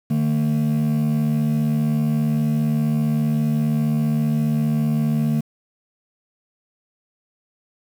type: tone pair together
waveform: triangle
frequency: 150.64 / 225.7 Hz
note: D3 / A3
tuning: +44 / +44 cents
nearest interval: perfect fifth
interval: 700 cents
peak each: -17 dBFS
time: 0.1-5.41 s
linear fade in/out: 10 ms
effects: tanh soft clip ceiling -11 dBFS + 7-bit